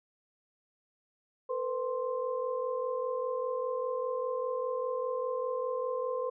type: tone cluster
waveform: sine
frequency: 462 / 507 / 1050 Hz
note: A#4 / B4 / C6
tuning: -16 / +45 / +6 cents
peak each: -37 / -32 / -38 dBFS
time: 1.49-6.3 s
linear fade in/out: 10 ms
effects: none